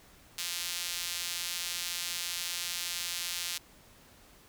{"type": "tone with high-pass filter", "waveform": "sawtooth", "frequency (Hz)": 174.61, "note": "F3", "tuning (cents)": 0, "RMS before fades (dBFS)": -36, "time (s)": [0.38, 3.58], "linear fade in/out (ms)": 5, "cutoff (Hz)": 3600, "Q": 0.94, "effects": ["pink hiss -58 dBFS RMS until 4.48 s"]}